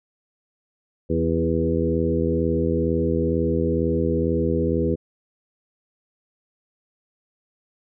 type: harmonic tone with a mistuned harmonic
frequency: 82.1 Hz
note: E2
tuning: 6 cents flat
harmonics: 1 / 2 / 3 / 4 / 5 / 6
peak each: -26 / -26 / -26 / -26 / -26 / -26 dBFS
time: 1.09-4.96 s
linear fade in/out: 20 ms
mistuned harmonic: 4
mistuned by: +23 cents
effects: none